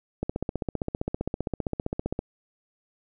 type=click train; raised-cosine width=2 ms; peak=-14 dBFS; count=31; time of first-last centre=0.23-2.191 s; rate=15.3 Hz; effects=none